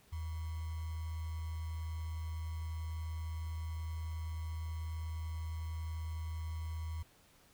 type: tone with sample-and-hold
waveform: sine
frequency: 80.5 Hz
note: E2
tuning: 41 cents flat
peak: -37 dBFS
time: 0.12-7.03 s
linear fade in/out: 10 ms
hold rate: 1050 Hz
effects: pink hiss -65 dBFS RMS until 7.53 s